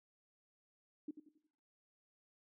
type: tone with echo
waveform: sine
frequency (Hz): 300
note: D4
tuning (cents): +37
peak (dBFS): -40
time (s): 1.08-1.11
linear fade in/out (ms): 5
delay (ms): 90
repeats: 4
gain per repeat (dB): -9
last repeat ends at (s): 1.47
effects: noise-tail reverb RT60 0.9 s tail -24 dB re dry